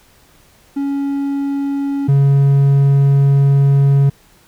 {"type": "tone pair in turn", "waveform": "triangle", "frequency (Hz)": [279.2, 139.16], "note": ["C#4", "C#3"], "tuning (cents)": [13, 7], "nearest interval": "octave", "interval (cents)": 1206, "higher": "first", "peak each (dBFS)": [-14, -6], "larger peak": "second", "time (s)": [[0.76, 2.08], [2.08, 4.1]], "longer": "second", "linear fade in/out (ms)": 10, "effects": ["pink hiss -50 dBFS RMS until 4.47 s"]}